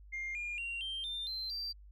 sine tone with pitch steps, 2115 / 2416 / 2759 / 3151 / 3598 / 4110 / 4693 Hz, C7 / D7 / F7 / G7 / A7 / C8 / D8, +18 / +48 / -22 / +8 / +38 / -32 / -2 cents, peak -35 dBFS, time 0.12-1.73 s, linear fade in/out 20 ms, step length 230 ms, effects tanh soft clip ceiling -34 dBFS + added 50 Hz sine -52 dBFS peak until 1.91 s

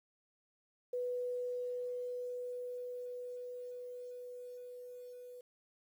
sine tone with level ramp, 493.9 Hz, B4, in tune, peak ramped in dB -34 to -48 dBFS, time 0.93-5.41 s, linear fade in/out 5 ms, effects 11-bit

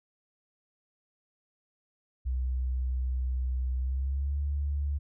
sine tone with pitch glide, 63.5 to 71.69 Hz, B1 to D2, +49 to -41 cents, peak -27 dBFS, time 2.25-4.99 s, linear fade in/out 20 ms, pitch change +210 cents, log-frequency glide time 3.78-4.38 s, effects none

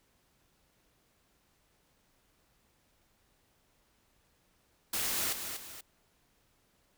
white noise with echo, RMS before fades -33 dBFS, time 4.93-5.33 s, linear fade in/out 5 ms, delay 240 ms, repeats 2, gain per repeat -7 dB, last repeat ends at 5.81 s, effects pink hiss -71 dBFS RMS until 6.97 s

